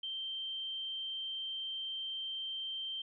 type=tone; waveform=sine; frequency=3136 Hz; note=G7; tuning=in tune; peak=-37 dBFS; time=0.03-3.02 s; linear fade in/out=5 ms; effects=none